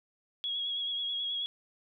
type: tone with vibrato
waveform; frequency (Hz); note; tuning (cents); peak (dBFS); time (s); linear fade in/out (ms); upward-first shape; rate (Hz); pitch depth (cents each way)
sine; 3322; G#7; 0; -31; 0.44-1.46; 0; sine; 9.3; 28
effects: none